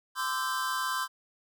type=tone cluster; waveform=square; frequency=1030 / 1169 / 1315 / 1568 Hz; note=C6 / D6 / E6 / G6; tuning=-28 / -8 / -5 / 0 cents; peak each=-33 / -38 / -38 / -35 dBFS; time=0.15-1.08 s; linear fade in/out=50 ms; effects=none